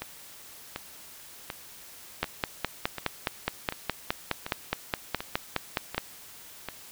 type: two click trains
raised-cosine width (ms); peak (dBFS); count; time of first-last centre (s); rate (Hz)
0.3; -9 / -17; 19 / 10; 2.23-5.98 / 0.02-6.687; 4.8 / 1.35
effects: white hiss -48 dBFS RMS until 6.91 s